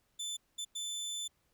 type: tone bursts at uneven times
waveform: 25% pulse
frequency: 3520 Hz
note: A7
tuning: in tune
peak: -33 dBFS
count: 3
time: 0.19-0.37 / 0.58-0.65 / 0.75-1.28 s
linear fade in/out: 10 ms
effects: pink hiss -75 dBFS RMS until 1.53 s